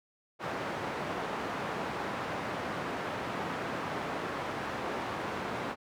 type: band-pass noise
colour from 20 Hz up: white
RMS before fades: -36 dBFS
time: 0.39-5.76 s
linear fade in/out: 50 ms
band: 110 to 1200 Hz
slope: 12 dB/octave
effects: none